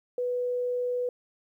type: tone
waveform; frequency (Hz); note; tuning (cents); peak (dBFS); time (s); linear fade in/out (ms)
sine; 493.3; B4; -2; -26; 0.18-1.09; 2
effects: 11-bit